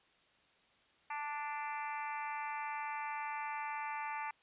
harmonic tone with a mistuned harmonic, 293.7 Hz, D4, in tune, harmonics 3 / 4 / 5 / 6 / 7 / 8 / 9, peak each -40 / -46 / -51 / -49 / -48 / -48 / -54 dBFS, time 1.1-4.31 s, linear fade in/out 5 ms, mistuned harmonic 9, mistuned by +23 cents, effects white hiss -69 dBFS RMS until 4.42 s + resampled to 8000 Hz

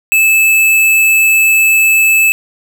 square tone, 2616 Hz, E7, 14 cents flat, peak -7 dBFS, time 0.12-2.32 s, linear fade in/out 0 ms, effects none

